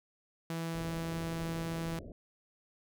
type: tone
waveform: sawtooth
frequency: 165.1 Hz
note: E3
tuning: 3 cents sharp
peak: -31 dBFS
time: 0.5-1.99 s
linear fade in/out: 2 ms
type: low-pass noise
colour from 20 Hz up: pink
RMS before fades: -46 dBFS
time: 0.74-2.12 s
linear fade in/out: 2 ms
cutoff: 650 Hz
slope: 96 dB/octave
effects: none